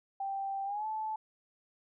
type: tone with pitch glide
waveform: sine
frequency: 784 to 869.9 Hz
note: G5 to A5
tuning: 0 to -20 cents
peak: -33 dBFS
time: 0.2-1.16 s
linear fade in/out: 5 ms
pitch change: +180 cents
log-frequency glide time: 0.65-0.86 s
effects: none